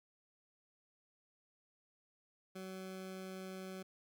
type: tone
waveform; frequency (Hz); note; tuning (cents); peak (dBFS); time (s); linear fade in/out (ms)
20% pulse; 188.3; F#3; +31; -40; 2.55-3.83; 10
effects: none